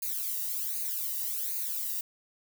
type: noise with flanger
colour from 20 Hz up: violet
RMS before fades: -33 dBFS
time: 0.02-2.01 s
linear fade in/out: 5 ms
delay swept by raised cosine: 0.45 to 1.07 ms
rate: 1.3 Hz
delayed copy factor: +0.95
effects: none